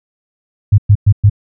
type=tone bursts; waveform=sine; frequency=102.6 Hz; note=G#2; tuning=21 cents flat; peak=-3 dBFS; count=4; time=0.72-1.298 s; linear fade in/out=10 ms; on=62 ms; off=110 ms; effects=none